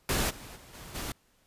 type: noise with level steps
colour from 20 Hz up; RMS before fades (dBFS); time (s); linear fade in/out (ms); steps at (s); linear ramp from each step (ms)
pink; -28 / -46 / -52 / -46 / -36; 0.09-1.12; 2; 0.29 / 0.55 / 0.73 / 0.94; 20
effects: pink hiss -67 dBFS RMS until 1.46 s + resampled to 32000 Hz